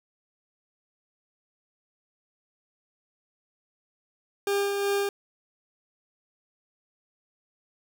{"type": "tone with tremolo", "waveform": "40% pulse", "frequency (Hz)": 401.2, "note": "G4", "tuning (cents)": 40, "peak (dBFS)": -22, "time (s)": [4.47, 5.09], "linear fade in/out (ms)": 2, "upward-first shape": "sine", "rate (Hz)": 2.7, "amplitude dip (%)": 35, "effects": []}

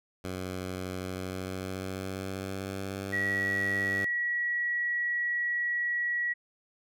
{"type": "tone with pitch glide", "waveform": "10% pulse", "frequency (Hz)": [92.5, 97.94], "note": ["F#2", "G2"], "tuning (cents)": [0, -1], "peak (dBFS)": -26, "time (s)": [0.24, 4.05], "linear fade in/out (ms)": 5, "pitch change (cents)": 99, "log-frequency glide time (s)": [0.98, 3.3]}
{"type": "tone", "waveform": "sine", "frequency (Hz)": 1924, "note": "B6", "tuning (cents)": -46, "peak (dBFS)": -27, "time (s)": [3.12, 6.34], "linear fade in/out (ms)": 20}
{"effects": []}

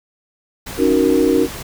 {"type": "noise", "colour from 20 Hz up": "pink", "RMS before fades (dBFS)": -30, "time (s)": [0.66, 1.63], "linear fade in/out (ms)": 10}
{"type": "chord", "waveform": "sine", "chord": "D# minor seventh", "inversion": "third", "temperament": "equal", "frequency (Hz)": [277.2, 311.1, 370, 466.2], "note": ["C#4", "D#4", "F#4", "A#4"], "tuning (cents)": [0, 0, 0, 0], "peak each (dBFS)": -17, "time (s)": [0.77, 1.48], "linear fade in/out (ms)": 50}
{"effects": []}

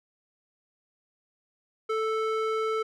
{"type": "tone with band-pass filter", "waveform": "square", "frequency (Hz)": 440, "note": "A4", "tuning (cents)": 0, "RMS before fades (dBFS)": -28, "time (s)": [1.89, 2.83], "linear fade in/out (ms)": 10, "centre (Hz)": 970, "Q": 1.3, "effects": []}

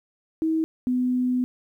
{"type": "tone pair in turn", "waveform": "sine", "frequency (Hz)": [320, 250.8], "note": ["D#4", "B3"], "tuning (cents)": [49, 27], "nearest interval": "major third", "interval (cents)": 422, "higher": "first", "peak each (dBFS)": -20, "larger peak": "neither", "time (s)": [[0.42, 0.64], [0.87, 1.44]], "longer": "second", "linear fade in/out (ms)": 0, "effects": ["10-bit"]}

